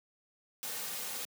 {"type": "noise with comb filter", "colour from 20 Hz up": "white", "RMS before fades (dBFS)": -39, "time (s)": [0.63, 1.25], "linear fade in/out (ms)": 0, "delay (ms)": 3, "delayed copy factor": -0.55, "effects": ["high-pass 200 Hz 12 dB/octave"]}